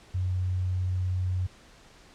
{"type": "tone", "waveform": "sine", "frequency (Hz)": 91.7, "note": "F#2", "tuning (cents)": -15, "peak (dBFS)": -25, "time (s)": [0.14, 1.47], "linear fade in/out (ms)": 10, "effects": ["pink hiss -54 dBFS RMS until 2.14 s", "low-pass 7000 Hz 12 dB/octave"]}